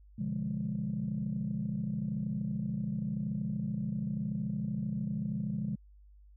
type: chord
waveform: sine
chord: B diminished seventh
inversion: none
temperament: equal with one note detuned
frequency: 125.77 / 146.83 / 174.61 / 207.7 Hz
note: B2 / D3 / F3 / Ab3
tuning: +32 / 0 / 0 / 0 cents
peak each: -39 / -38 / -37 / -34 dBFS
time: 0.18-5.76 s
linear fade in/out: 10 ms
effects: tanh soft clip ceiling -24 dBFS + added 50 Hz sine -54 dBFS peak until 6.36 s